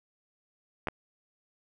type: clicks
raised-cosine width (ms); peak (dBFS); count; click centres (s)
0.5; -16; 2; 0.872 / 0.885
effects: 9-bit